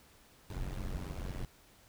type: noise with amplitude modulation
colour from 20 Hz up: brown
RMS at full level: -35 dBFS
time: 0.5-1.45 s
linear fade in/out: 2 ms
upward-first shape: sine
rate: 92.1 Hz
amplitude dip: 85%
effects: pink hiss -62 dBFS RMS until 1.88 s